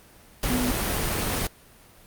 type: tone in noise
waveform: sine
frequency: 249 Hz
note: B3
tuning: 14 cents sharp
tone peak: -24 dBFS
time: 0.5-0.71 s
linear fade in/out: 2 ms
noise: pink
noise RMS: -26 dBFS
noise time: 0.43-1.47 s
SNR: -1 dB
effects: pink hiss -52 dBFS RMS until 2.06 s + Opus 32 kbps